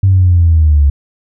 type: linear sweep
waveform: sine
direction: down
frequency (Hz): 98 to 69.3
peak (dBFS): -4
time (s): 0.03-0.9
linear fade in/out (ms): 5
effects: tanh soft clip ceiling 0 dBFS